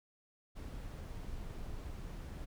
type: noise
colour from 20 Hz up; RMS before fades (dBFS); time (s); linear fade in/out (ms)
brown; -44; 0.55-2.46; 20
effects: none